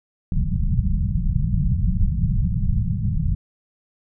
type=low-pass noise; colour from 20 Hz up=pink; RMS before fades=-20 dBFS; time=0.32-3.35 s; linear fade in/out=2 ms; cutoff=200 Hz; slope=96 dB/octave; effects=none